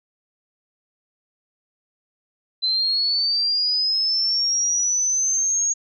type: linear sweep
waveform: sine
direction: up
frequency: 4041 to 6620 Hz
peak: -18 dBFS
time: 2.62-5.74 s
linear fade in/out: 20 ms
effects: none